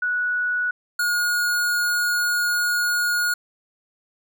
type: tone pair in turn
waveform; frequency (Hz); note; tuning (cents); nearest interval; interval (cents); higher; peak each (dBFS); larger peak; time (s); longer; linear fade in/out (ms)
sine / square; 1470 / 1439.7; F#6 / F#6; -12 / -48; unison; 36; first; -20 / -20; neither; 0.02-0.71 / 0.99-3.34; second; 5
effects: none